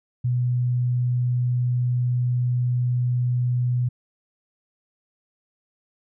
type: tone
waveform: sine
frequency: 123.47 Hz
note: B2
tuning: in tune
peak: -19 dBFS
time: 0.24-3.89 s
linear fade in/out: 10 ms
effects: none